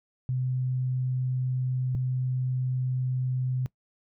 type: tone pair in turn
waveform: sine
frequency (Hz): 128 / 128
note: C3 / C3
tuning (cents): -38 / -38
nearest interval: unison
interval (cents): 0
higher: neither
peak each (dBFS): -25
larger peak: neither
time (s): 0.29-1.95 / 1.95-3.66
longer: second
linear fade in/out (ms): 0
effects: noise-tail reverb RT60 0.1 s tail -21 dB re dry